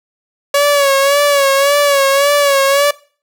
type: tone with vibrato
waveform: sawtooth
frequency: 562 Hz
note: C#5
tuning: 24 cents sharp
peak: -5 dBFS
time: 0.54-2.91 s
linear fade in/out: 5 ms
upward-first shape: sine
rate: 1.8 Hz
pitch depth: 55 cents each way
effects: noise-tail reverb RT60 0.4 s tail -20 dB re dry